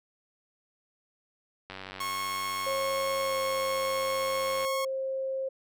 click train, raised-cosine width 0.3 ms, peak -24 dBFS, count 282, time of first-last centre 1.7-4.649 s, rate 95.3 Hz
sawtooth tone, 1092 Hz, C#6, 26 cents flat, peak -27 dBFS, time 2-4.85 s, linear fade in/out 5 ms
sine tone with pitch glide, 541 to 532 Hz, C#5 to C5, -42 to +29 cents, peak -29 dBFS, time 2.66-5.49 s, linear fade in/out 10 ms, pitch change -29 cents, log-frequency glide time 3.22-3.35 s
effects none

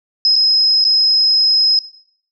sine tone with dropouts, 5110 Hz, D#8, 45 cents sharp, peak -9 dBFS, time 0.25-1.79 s, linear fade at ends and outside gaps 1 ms, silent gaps 0.357-0.362 / 0.842-0.85 s, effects noise-tail reverb RT60 0.6 s tail -17 dB re dry

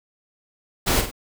pink noise with echo, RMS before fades -20 dBFS, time 0.86-1.02 s, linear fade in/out 20 ms, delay 47 ms, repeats 2, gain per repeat -7 dB, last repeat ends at 1.114 s, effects none

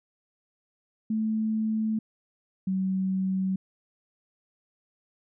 sine tone pair in turn, 218.7 / 189.4 Hz, A3 / F#3, -10 / +41 cents, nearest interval major second, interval 249 cents, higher first, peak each -24 dBFS, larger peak neither, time 1.1-1.99 / 2.67-3.56 s, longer neither, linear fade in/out 5 ms, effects none

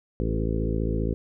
harmonic tone with a mistuned harmonic, 55 Hz, A1, in tune, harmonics 1 / 2 / 3 / 4 / 5 / 6 / 7 / 8 / 9, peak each -27 / -30 / -32 / -33 / -34 / -35 / -35 / -36 / -37 dBFS, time 0.2-1.14 s, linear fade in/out 0 ms, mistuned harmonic 7, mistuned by +15 cents, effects none

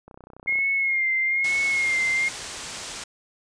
click train, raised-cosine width 1 ms, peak -30 dBFS, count 17, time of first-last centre 0.08-0.588 s, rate 31.5 Hz
sine tone with vibrato, 2141 Hz, C7, 39 cents sharp, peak -20 dBFS, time 0.47-2.29 s, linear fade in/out 10 ms, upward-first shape sine, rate 1.1 Hz, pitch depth 47 cents each way
white low-pass noise, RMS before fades -36 dBFS, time 1.44-3.04 s, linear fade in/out 5 ms, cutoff 8400 Hz, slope 24 dB/octave
effects resampled to 22050 Hz

